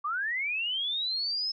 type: linear sweep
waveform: sine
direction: up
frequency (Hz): 1133 to 5230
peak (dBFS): -28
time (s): 0.04-1.52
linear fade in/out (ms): 10
effects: none